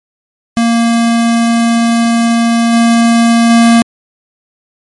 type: tone with level steps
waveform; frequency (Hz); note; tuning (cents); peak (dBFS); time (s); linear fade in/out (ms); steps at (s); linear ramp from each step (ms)
square; 232.1; A#3; -7; -8 / -6 / -4; 0.57-3.82; 0; 2.72 / 3.49; 20
effects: MP3 48 kbps